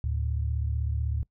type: tone pair together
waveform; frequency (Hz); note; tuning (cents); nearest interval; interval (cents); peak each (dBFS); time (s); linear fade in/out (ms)
sine; 74.01 / 110; D2 / A2; +14 / 0; perfect fifth; 686; -27 / -31; 0.04-1.23; 0
effects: noise-tail reverb RT60 0.1 s tail -23 dB re dry